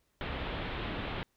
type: low-pass noise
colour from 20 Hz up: pink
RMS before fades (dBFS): -37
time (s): 0.21-1.23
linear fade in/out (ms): 0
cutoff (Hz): 3700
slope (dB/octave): 48
effects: pink hiss -75 dBFS RMS until 1.36 s